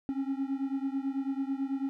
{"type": "beating tone pair", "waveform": "triangle", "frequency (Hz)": [268.4, 277.5], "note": ["C4", "C#4"], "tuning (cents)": [44, 2], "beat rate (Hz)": 9.1, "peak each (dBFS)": [-30, -32], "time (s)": [0.09, 1.89], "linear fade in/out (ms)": 0, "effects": []}